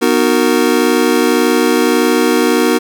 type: chord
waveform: square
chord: B major seventh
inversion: none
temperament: just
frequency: 246.9 / 308.7 / 370.4 / 463 Hz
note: B3 / D#4 / F#4 / A#4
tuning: 0 / -14 / +2 / -12 cents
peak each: -16 dBFS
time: 0.01-2.79 s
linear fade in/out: 20 ms
effects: none